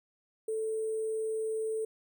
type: tone with sample-and-hold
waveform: sine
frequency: 440.3 Hz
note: A4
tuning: 1 cent sharp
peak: -30 dBFS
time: 0.48-1.85 s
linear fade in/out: 5 ms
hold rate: 8820 Hz
effects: none